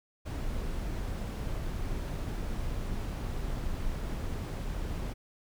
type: noise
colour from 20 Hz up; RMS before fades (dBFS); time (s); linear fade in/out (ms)
brown; -34; 0.25-5.14; 20
effects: none